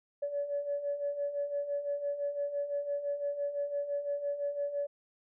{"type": "beating tone pair", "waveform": "sine", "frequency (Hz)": [568, 573.9], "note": ["C#5", "D5"], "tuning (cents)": [42, -40], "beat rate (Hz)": 5.9, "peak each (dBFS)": [-38, -32], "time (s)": [0.22, 4.87], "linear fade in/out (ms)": 10, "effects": ["tanh soft clip ceiling -24 dBFS"]}